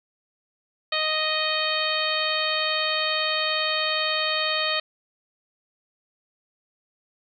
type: harmonic tone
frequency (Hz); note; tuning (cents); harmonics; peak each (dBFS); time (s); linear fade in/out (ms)
622.3; D#5; 0; 1 / 2 / 3 / 4 / 5 / 6 / 7; -30 / -30 / -30 / -30 / -30 / -30 / -30; 0.92-4.8; 5
effects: none